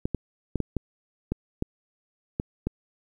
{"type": "clicks", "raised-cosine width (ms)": 3, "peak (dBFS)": -13, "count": 9, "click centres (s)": [0.055, 0.147, 0.557, 0.603, 0.767, 1.32, 1.624, 2.399, 2.67], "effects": ["9-bit"]}